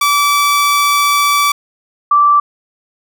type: tone pair in turn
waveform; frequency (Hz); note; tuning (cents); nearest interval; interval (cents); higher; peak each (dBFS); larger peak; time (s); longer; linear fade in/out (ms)
sawtooth / sine; 1155 / 1167.1; D6 / D6; -29 / -11; unison; 18; second; -6; neither; 0.01-1.52 / 2.11-2.4; first; 5
effects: none